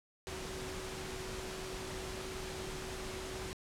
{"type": "tone in noise", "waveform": "sine", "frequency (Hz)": 375.6, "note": "F#4", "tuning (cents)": 26, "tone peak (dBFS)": -45, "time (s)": [0.27, 3.53], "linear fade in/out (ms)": 0, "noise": "pink", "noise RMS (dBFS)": -43, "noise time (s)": [0.27, 3.53], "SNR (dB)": -5, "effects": ["low-pass 9000 Hz 12 dB/octave"]}